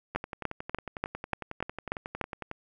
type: two click trains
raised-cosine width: 0.5 ms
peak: -13 / -21 dBFS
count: 8 / 27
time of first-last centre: 0.16-2.213 / 0.15-2.514 s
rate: 3.41 / 11 Hz
effects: none